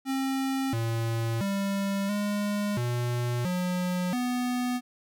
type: tone with pitch steps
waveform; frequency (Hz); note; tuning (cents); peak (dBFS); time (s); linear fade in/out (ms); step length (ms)
square; 267.7 / 114.5 / 197.6 / 205.6 / 121.3 / 180.3 / 247.7; C4 / A#2 / G3 / G#3 / B2 / F#3 / B3; +40 / -31 / +14 / -17 / -31 / -45 / +5; -27; 0.05-4.81; 50; 680
effects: none